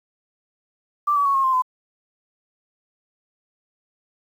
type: tone with pitch steps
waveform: sine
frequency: 1174.7 / 1141.9 / 1110.1 / 1079.1 / 1049 / 1019.7 Hz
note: D6 / D6 / C#6 / C#6 / C6 / C6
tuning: 0 / -49 / +2 / -47 / +4 / -45 cents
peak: -16 dBFS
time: 1.07-1.622 s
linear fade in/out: 10 ms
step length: 92 ms
effects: 8-bit